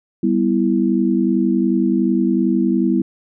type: chord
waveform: sine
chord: E minor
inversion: first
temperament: equal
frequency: 196 / 246.9 / 329.6 Hz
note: G3 / B3 / E4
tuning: 0 / 0 / 0 cents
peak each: -18 dBFS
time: 0.23-3.02 s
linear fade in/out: 5 ms
effects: none